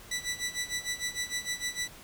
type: tone with tremolo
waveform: 15% pulse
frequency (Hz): 1972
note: B6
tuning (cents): -3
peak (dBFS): -23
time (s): 0.11-1.88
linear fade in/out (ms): 5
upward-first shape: sine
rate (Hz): 6.6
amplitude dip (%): 85
effects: pink hiss -50 dBFS RMS until 2.03 s